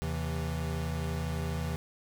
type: tone cluster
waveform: square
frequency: 79.7 / 131.9 / 163.8 Hz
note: D#2 / C3 / E3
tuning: +42 / +14 / -11 cents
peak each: -35 / -39 / -36 dBFS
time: 0.02-1.76 s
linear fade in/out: 0 ms
effects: none